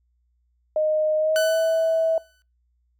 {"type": "tone with pitch glide", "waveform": "sine", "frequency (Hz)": [618, 649.9], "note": ["D#5", "E5"], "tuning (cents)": [-12, -25], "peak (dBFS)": -18, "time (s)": [0.76, 2.18], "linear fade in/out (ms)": 2, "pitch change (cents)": 87, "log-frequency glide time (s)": [1.18, 1.57]}
{"type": "tone with exponential decay", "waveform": "sawtooth", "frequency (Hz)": 1500, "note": "F#6", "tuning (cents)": 23, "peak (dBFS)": -19, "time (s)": [1.36, 2.42], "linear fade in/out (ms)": 0, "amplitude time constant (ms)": 230}
{"effects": ["noise-tail reverb RT60 0.3 s tail -24 dB re dry", "added 60 Hz sine -64 dBFS peak until 2.99 s"]}